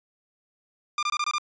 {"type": "tone bursts", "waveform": "sawtooth", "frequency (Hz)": 1198, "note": "D6", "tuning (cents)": 34, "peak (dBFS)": -20, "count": 6, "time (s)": [0.98, 1.383], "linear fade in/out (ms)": 2, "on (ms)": 48, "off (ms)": 23, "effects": ["resampled to 16000 Hz"]}